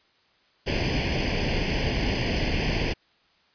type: noise with comb filter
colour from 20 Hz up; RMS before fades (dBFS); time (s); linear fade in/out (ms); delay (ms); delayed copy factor
pink; -25; 0.66-2.94; 20; 0.39; +0.9
effects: white hiss -63 dBFS RMS until 3.54 s + resampled to 11025 Hz